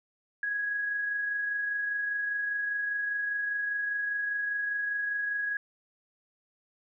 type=tone with amplitude modulation; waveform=sine; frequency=1661.2 Hz; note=G#6; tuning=in tune; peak=-27 dBFS; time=0.43-5.57 s; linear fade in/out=2 ms; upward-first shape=sine; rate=25 Hz; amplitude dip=30%; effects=none